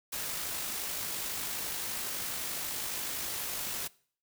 white noise with amplitude modulation, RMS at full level -35 dBFS, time 0.12-3.88 s, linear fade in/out 10 ms, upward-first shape sine, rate 51.9 Hz, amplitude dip 25%, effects noise-tail reverb RT60 0.5 s tail -22 dB re dry

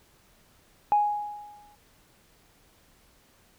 sine tone with exponential decay, 830.6 Hz, G#5, in tune, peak -16 dBFS, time 0.92-1.75 s, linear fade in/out 0 ms, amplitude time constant 180 ms, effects tanh soft clip ceiling -12 dBFS + pink hiss -61 dBFS RMS until 3.58 s

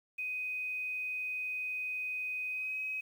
sine tone with pitch glide, 2504 to 2535 Hz, D#7 to D#7, +10 to +32 cents, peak -34 dBFS, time 0.18-3.01 s, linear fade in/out 10 ms, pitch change +22 cents, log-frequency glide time 2.48-2.78 s, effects 10-bit

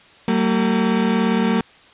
35% pulse tone pair together, 190.3 / 227.8 Hz, F#3 / A#3, +49 / -40 cents, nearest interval minor third, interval 311 cents, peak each -18 / -16 dBFS, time 0.28-1.61 s, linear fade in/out 2 ms, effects white hiss -48 dBFS RMS until 1.93 s + resampled to 8000 Hz

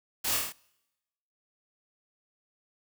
white noise with echo, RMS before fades -31 dBFS, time 0.24-0.37 s, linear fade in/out 10 ms, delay 26 ms, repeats 6, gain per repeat -2 dB, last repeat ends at 0.526 s, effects noise-tail reverb RT60 1.0 s tail -26 dB re dry

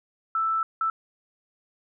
sine tone bursts at uneven times, 1322 Hz, E6, 5 cents sharp, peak -22 dBFS, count 2, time 0.35-0.63 / 0.81-0.9 s, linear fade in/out 2 ms, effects none

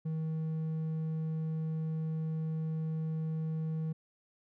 sine tone with hard clipping, 158.9 Hz, D#3, 37 cents sharp, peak -33 dBFS, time 0.05-3.93 s, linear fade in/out 10 ms, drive 3 dB, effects none

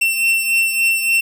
45% pulse beating tone pair, 2700 / 2703.5 Hz, E7 / E7, +41 / +43 cents, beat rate 3.5 Hz, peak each -15 / -22 dBFS, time 0.01-1.21 s, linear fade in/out 10 ms, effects none

